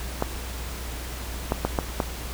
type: clicks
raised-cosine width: 1 ms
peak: -8 dBFS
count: 5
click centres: 0.224 / 1.521 / 1.65 / 1.788 / 2.002 s
effects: added 60 Hz sine -33 dBFS peak until 2.33 s + pink hiss -37 dBFS RMS until 2.33 s